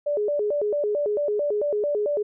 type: tone with vibrato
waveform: sine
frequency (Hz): 493.9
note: B4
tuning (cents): 0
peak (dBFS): -21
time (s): 0.06-2.23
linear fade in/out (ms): 10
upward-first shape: square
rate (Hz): 4.5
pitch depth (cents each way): 290
effects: none